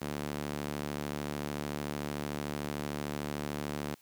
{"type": "tone with high-pass filter", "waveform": "sawtooth", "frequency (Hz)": 73.42, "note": "D2", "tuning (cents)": 0, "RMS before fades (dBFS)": -37, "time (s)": [0.01, 3.95], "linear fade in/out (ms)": 10, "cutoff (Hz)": 190, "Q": 0.91, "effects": ["white hiss -64 dBFS RMS until 4.01 s"]}